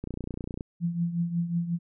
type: click train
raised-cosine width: 3 ms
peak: -21 dBFS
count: 18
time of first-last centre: 0.04-0.609 s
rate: 29.9 Hz
type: tone with tremolo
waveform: sine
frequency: 170.9 Hz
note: F3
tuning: 37 cents flat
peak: -22 dBFS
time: 0.8-1.79 s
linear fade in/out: 50 ms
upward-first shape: triangle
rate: 5.5 Hz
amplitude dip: 75%
effects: none